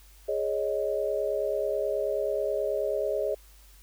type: chord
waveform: sine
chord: Ab suspended fourth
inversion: none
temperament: just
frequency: 415.3 / 553.7 / 623 Hz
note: Ab4 / Db5 / Eb5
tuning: 0 / -2 / +2 cents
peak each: -30 dBFS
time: 0.28-3.35 s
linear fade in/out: 10 ms
effects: added 50 Hz sine -52 dBFS peak until 3.82 s + white hiss -58 dBFS RMS until 3.82 s